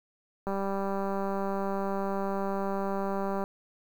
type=click train; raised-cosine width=1 ms; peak=-19 dBFS; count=583; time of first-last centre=0.47-3.439 s; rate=196 Hz; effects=8-bit